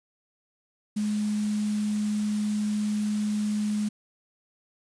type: tone in noise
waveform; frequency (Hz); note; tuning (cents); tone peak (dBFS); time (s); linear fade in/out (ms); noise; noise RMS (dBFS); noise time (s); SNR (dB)
sine; 210.1; G#3; +20; -24; 0.96-3.89; 10; white; -42; 0.96-3.89; +15
effects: resampled to 22050 Hz

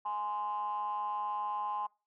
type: ring-modulated tone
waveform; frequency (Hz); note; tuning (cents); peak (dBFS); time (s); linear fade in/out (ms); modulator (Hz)
triangle; 103.83; G#2; 0; -27; 0.05-1.87; 10; 937
effects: noise-tail reverb RT60 0.3 s tail -24 dB re dry + tanh soft clip ceiling -25 dBFS

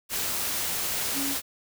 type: tone in noise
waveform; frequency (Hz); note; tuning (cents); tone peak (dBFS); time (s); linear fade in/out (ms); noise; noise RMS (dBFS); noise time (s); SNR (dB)
sine; 276.8; C#4; -2; -31; 1.13-1.36; 50; white; -29; 0.09-1.42; -5
effects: none

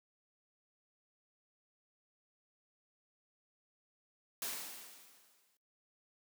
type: noise with exponential decay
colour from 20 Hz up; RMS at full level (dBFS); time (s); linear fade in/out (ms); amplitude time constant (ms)
white; -38; 4.42-5.57; 2; 250
effects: noise-tail reverb RT60 0.3 s tail -23 dB re dry + high-pass 200 Hz 12 dB/octave

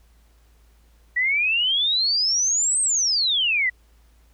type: exponential two-way sweep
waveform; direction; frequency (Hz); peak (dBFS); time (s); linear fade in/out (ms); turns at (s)
sine; up then down; 1922 to 8500 to 1922; -18; 1.16-3.7; 10; 2.81
effects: added 56 Hz sine -53 dBFS peak until 4.33 s + pink hiss -63 dBFS RMS until 4.33 s

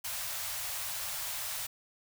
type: band-stop noise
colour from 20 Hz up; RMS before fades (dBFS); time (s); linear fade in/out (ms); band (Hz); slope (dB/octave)
white; -37; 0.04-1.67; 10; 140 to 560; 48
effects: none

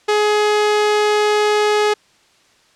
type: tone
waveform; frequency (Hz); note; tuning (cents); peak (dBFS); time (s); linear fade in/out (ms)
sawtooth; 420.4; G#4; +21; -9; 0.08-1.94; 10
effects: white hiss -54 dBFS RMS until 2.75 s + low-pass 6000 Hz 12 dB/octave

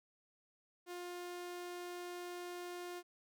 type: tone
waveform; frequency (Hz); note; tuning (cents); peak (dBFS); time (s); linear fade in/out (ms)
sawtooth; 353.9; F4; +23; -40; 0.86-3.03; 50
effects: none

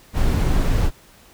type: noise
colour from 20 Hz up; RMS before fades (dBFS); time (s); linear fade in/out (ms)
brown; -17; 0.13-0.91; 50
effects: pink hiss -50 dBFS RMS until 1.33 s

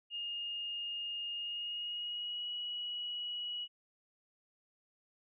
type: tone with pitch glide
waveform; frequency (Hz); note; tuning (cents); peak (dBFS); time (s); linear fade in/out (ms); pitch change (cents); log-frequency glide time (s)
sine; 2839 to 2919; F7 to F#7; +28 to -24; -37; 0.1-3.68; 50; +48; 1.33-2.49
effects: none

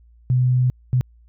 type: tone bursts at uneven times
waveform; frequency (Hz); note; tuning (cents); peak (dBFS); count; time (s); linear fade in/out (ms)
sine; 126.2; B2; +38; -14; 2; 0.3-0.7 / 0.93-1.01; 0
effects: added 58 Hz sine -48 dBFS peak until 1.28 s

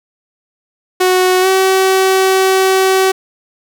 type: tone with pitch glide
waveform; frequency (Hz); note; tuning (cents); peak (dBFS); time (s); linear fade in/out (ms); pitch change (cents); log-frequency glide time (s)
sawtooth; 368.7 to 380.2; F#4 to F#4; -6 to +47; -5; 1-3.12; 10; +53; 1.41-1.47
effects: none

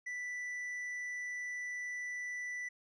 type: tone with tanh clipping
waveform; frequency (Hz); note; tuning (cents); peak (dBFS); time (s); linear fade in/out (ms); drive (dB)
triangle; 1975.5; B6; 0; -39; 0.06-2.69; 10; 9
effects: none

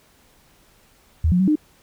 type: tone with pitch steps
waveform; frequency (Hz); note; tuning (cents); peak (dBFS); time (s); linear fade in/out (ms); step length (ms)
sine; 80.2 / 178.7 / 189.3 / 304.1; E2 / F3 / F#3 / D#4; -47 / +40 / +40 / -40; -14; 1.24-1.556; 5; 79
effects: pink hiss -56 dBFS RMS until 1.82 s

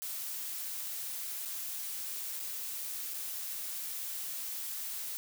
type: noise with dropouts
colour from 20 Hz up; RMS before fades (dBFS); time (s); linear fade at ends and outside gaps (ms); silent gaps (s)
blue; -39; 0.02-5.17; 0; 1.451-1.456 / 2.395-2.4 / 3.137-3.141
effects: none

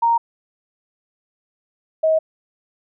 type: tone pair in turn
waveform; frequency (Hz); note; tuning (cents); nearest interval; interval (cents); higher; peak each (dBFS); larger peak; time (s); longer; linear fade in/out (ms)
sine; 930 / 635.2; A#5 / D#5; -4 / +36; perfect fifth; 660; first; -13; neither; 0.02-0.18 / 2.03-2.19; neither; 10
effects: none

